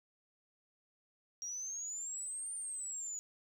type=exponential two-way sweep; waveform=sine; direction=up then down; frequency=5660 to 9020 to 6830 Hz; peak=-39 dBFS; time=1.42-3.19 s; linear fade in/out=0 ms; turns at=2.54 s; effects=11-bit